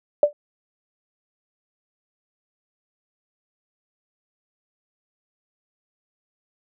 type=tone with exponential decay; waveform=sine; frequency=587.3 Hz; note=D5; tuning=in tune; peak=-7 dBFS; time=0.23-0.33 s; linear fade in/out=2 ms; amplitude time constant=20 ms; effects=none